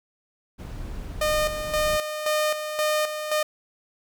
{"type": "noise", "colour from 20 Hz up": "brown", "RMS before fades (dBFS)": -34, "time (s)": [0.58, 1.98], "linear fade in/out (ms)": 20}
{"type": "tone with tremolo", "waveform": "sawtooth", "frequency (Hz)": 610, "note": "D#5", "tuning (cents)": -34, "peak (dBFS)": -17, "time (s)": [1.21, 3.43], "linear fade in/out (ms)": 5, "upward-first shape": "square", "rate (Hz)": 1.9, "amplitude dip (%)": 60}
{"effects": []}